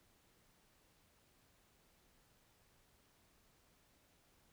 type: silence
effects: pink hiss -72 dBFS RMS until 4.52 s